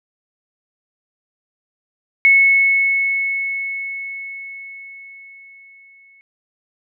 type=tone with exponential decay; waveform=sine; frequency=2199 Hz; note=C#7; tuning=14 cents flat; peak=-7 dBFS; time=2.25-6.21 s; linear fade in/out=0 ms; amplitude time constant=860 ms; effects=none